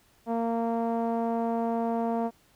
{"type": "tone with low-pass filter", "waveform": "sawtooth", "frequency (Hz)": 230.5, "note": "A#3", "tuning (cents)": -19, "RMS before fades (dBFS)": -28, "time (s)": [0.26, 2.31], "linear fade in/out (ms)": 50, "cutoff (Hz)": 790, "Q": 2.7, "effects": ["pink hiss -63 dBFS RMS until 2.55 s"]}